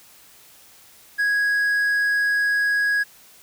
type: tone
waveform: triangle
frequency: 1658 Hz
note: G#6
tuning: 3 cents flat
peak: -16 dBFS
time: 1.18-3.04 s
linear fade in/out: 20 ms
effects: white hiss -50 dBFS RMS until 3.42 s